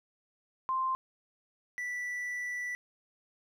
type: tone pair in turn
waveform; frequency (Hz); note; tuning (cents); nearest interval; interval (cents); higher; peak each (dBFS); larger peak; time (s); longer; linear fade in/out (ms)
sine / triangle; 1046.5 / 1967; C6 / B6; 0 / -7; major seventh; 1093; second; -28 / -32; first; 0.69-0.95 / 1.78-2.75; second; 0
effects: none